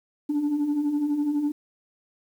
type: beating tone pair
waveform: sine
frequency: 282.9 / 294.9 Hz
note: C#4 / D4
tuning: +35 / +7 cents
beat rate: 12 Hz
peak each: -29 / -21 dBFS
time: 0.29-1.52 s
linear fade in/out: 10 ms
effects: tanh soft clip ceiling -19 dBFS + 9-bit